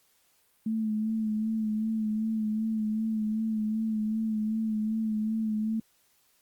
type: tone with vibrato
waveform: sine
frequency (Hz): 218.1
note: A3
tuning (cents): -15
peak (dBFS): -26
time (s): 0.66-5.8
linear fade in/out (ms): 5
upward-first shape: sine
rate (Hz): 2.6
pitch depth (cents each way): 34
effects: white hiss -67 dBFS RMS until 6.41 s + Opus 48 kbps